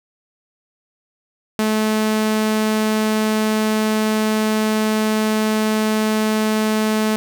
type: tone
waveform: sawtooth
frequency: 216.4 Hz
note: A3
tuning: 29 cents flat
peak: -12 dBFS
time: 1.59-7.16 s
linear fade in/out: 0 ms
effects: none